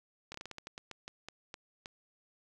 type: slowing click train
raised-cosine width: 0.2 ms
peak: -26 dBFS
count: 14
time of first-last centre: 0.32-1.859 s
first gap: 24 ms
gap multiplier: 1.24
effects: 11-bit